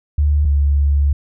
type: tone pair in turn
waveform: sine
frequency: 73.42 / 71.33 Hz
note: D2 / D2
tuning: 0 / -50 cents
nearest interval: unison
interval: 50 cents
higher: first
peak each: -11 dBFS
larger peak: neither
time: 0.18-0.45 / 0.45-1.13 s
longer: second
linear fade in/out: 5 ms
effects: none